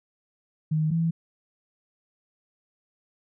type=tone pair in turn; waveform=sine; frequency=155.8 / 165.06 Hz; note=D#3 / E3; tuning=+3 / +3 cents; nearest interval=minor second; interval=100 cents; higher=second; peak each=-21 dBFS; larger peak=neither; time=0.71-0.91 / 0.91-1.11 s; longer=neither; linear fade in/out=10 ms; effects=none